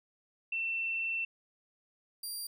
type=tone pair in turn; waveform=sine / 15% pulse; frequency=2689 / 4749 Hz; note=E7 / D8; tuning=+34 / +18 cents; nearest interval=minor seventh; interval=984 cents; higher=second; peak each=-31 / -31 dBFS; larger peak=neither; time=0.52-1.25 / 2.23-2.47 s; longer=first; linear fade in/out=5 ms; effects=none